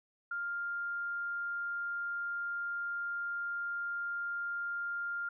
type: tone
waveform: sine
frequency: 1400 Hz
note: F6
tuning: 4 cents sharp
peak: -34 dBFS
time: 0.31-5.29 s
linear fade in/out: 5 ms
effects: none